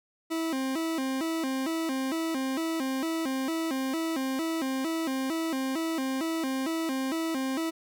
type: tone with vibrato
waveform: 40% pulse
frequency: 293.7 Hz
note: D4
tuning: in tune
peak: -27 dBFS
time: 0.3-7.71 s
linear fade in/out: 20 ms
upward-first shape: square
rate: 2.2 Hz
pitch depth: 180 cents each way
effects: none